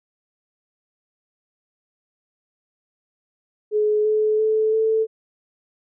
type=tone with pitch steps; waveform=sine; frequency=423.7 / 429.6 / 435.6 / 441.7 Hz; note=G#4 / A4 / A4 / A4; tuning=+35 / -41 / -17 / +7 cents; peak=-16 dBFS; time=3.71-5.07 s; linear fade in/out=50 ms; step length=340 ms; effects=none